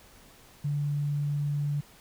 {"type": "tone", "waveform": "sine", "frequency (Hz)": 145.2, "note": "D3", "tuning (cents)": -19, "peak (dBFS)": -26, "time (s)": [0.64, 1.81], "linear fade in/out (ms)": 10, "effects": ["pink hiss -55 dBFS RMS until 2 s"]}